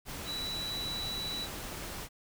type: tone in noise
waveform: sine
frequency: 3938 Hz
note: B7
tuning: 6 cents flat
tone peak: -35 dBFS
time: 0.25-1.48 s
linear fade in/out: 50 ms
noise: pink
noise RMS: -41 dBFS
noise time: 0.05-2.09 s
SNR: +3 dB
effects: none